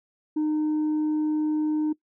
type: tone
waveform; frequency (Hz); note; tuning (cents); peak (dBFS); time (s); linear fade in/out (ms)
sine; 306.2; D#4; -28; -19; 0.36-1.93; 10
effects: noise-tail reverb RT60 0.1 s tail -21 dB re dry + tanh soft clip ceiling -21 dBFS